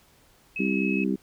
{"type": "tone", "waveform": "sine", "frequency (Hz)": 2571, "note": "E7", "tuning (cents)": -44, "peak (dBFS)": -29, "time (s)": [0.56, 1.04], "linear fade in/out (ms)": 2}
{"type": "harmonic tone", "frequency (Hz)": 65.41, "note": "C2", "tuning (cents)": 0, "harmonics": [3, 4, 5, 6], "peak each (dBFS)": [-26, -28, -30, -32], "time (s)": [0.59, 1.16], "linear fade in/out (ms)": 10}
{"effects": ["pink hiss -59 dBFS RMS until 1.22 s"]}